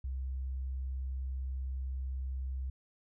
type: tone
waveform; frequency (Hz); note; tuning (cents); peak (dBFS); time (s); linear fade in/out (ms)
sine; 65.41; C2; 0; -34; 0.04-2.7; 5
effects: none